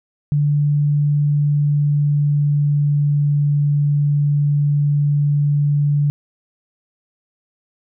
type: tone with pitch glide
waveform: sine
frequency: 146.3 to 145.29 Hz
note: D3 to D3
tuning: -6 to -18 cents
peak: -13 dBFS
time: 0.32-6.1 s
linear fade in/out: 0 ms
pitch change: -12 cents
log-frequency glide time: 1.21-3.39 s
effects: none